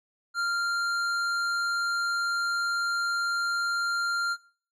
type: tone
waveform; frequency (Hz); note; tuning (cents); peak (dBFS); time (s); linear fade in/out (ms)
square; 1391; F6; -7; -26; 0.34-4.37; 50
effects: noise-tail reverb RT60 0.4 s tail -17 dB re dry + low-pass 7000 Hz 12 dB/octave